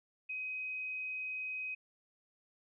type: tone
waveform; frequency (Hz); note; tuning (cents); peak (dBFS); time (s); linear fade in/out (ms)
sine; 2521; D#7; +22; -37; 0.29-1.75; 10
effects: none